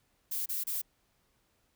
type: noise bursts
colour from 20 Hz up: violet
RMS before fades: -34 dBFS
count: 3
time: 0.31-0.818 s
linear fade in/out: 10 ms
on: 150 ms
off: 29 ms
effects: pink hiss -73 dBFS RMS until 1.75 s